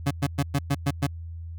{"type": "tone bursts", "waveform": "30% pulse", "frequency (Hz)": 140.9, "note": "C#3", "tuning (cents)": 29, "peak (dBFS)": -18, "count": 7, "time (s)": [0.06, 1.07], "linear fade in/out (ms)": 10, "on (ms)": 50, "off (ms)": 110, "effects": ["added 83 Hz sine -34 dBFS peak until 1.58 s"]}